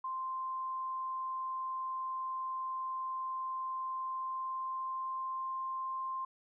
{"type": "tone with pitch glide", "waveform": "sine", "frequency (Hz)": [1045, 1051.1], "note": ["C6", "C6"], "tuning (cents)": [-2, 8], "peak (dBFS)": -35, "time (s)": [0.04, 6.25], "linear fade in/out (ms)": 5, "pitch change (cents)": 10, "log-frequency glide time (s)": [3.95, 5.91], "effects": []}